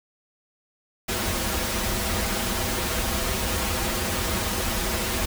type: noise with comb filter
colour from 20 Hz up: pink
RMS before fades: -26 dBFS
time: 1.08-5.26 s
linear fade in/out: 10 ms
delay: 6.9 ms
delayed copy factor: -1
effects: none